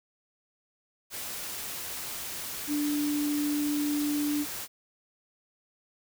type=tone in noise; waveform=sine; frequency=293.7 Hz; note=D4; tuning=in tune; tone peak=-26 dBFS; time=2.67-4.46 s; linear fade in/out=50 ms; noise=white; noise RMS=-37 dBFS; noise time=1.1-4.68 s; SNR=+8 dB; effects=none